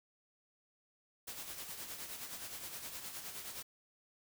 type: noise with tremolo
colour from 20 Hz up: white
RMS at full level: -44 dBFS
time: 1.27-3.63 s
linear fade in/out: 10 ms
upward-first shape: sine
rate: 9.6 Hz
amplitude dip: 50%
effects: none